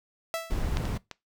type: tone with exponential decay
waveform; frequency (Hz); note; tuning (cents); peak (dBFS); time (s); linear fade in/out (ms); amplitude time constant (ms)
sawtooth; 659.3; E5; 0; -23; 0.34-0.69; 0; 74
type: noise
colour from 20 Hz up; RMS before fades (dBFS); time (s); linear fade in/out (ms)
brown; -29; 0.5-0.98; 10
type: clicks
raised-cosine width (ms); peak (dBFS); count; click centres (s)
0.2; -15 / -20 / -20; 3; 0.771 / 0.854 / 1.113
effects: noise-tail reverb RT60 0.2 s tail -21 dB re dry